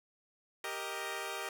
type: chord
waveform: 10% pulse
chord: Eb major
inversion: first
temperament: equal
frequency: 392 / 466.2 / 622.3 Hz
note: G4 / Bb4 / Eb5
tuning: 0 / 0 / 0 cents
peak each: -33 / -34 / -34 dBFS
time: 0.64-1.49 s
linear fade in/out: 2 ms
effects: none